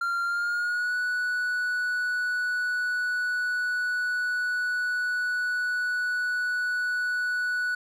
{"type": "tone with pitch glide", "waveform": "triangle", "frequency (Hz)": [1386, 1476.9], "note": ["F6", "F#6"], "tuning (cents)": [-14, -4], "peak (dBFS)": -23, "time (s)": [0.01, 7.75], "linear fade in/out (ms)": 5, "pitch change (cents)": 110, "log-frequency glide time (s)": [0.24, 0.95], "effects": []}